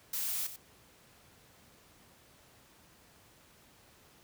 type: noise with echo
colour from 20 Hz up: blue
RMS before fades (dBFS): -35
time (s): 0.13-0.47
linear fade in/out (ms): 5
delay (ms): 92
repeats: 1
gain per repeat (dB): -11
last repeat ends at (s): 0.562
effects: pink hiss -61 dBFS RMS until 4.23 s + high-pass 60 Hz 12 dB/octave